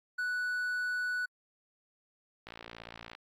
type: tone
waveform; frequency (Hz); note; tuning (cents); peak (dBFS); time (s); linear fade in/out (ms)
triangle; 1480; F#6; 0; -29; 0.18-1.26; 10
type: click train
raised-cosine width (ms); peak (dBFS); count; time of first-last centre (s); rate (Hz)
0.3; -28; 40; 2.47-3.151; 57.3
effects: AAC 64 kbps